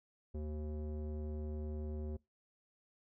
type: tone with low-pass filter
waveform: square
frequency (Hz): 75.9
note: D#2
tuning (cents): -42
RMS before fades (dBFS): -41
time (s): 0.34-2.17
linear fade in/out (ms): 10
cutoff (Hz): 430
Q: 1.8
effects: noise-tail reverb RT60 0.2 s tail -23 dB re dry